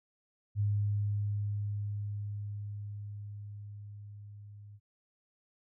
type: tone with level ramp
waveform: sine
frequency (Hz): 102.9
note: G#2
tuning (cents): -16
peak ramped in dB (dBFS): -26 to -48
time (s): 0.55-4.8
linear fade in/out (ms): 50
effects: none